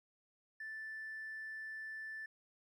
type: tone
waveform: triangle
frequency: 1760 Hz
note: A6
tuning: in tune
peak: -40 dBFS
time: 0.6-2.26 s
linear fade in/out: 5 ms
effects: tanh soft clip ceiling -40 dBFS